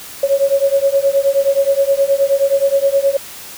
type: beating tone pair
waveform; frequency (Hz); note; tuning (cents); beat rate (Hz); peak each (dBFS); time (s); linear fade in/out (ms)
sine; 548 / 557.5; C#5 / C#5; -20 / +10; 9.5; -14; 0.23-3.17; 5
effects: white hiss -33 dBFS RMS until 3.57 s